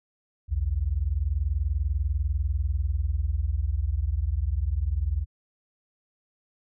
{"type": "tone pair together", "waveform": "sine", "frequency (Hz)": [60.4, 80.62], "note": ["B1", "E2"], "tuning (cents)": [-38, -38], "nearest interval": "perfect fourth", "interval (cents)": 500, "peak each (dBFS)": [-26, -26], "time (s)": [0.48, 5.26], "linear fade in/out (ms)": 50, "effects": []}